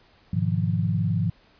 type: chord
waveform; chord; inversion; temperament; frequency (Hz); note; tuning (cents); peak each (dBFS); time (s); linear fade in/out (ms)
sine; F half-diminished seventh; first; equal; 103.83 / 123.47 / 155.56 / 174.61; Ab2 / Cb3 / Eb3 / F3; 0 / 0 / 0 / 0; -25 / -29 / -27 / -26; 0.33-1.3; 5
effects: pink hiss -58 dBFS RMS until 1.59 s + resampled to 11025 Hz